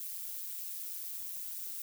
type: noise with amplitude modulation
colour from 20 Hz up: violet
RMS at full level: -38 dBFS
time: 0-1.82 s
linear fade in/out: 2 ms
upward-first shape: sine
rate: 179 Hz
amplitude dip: 70%
effects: none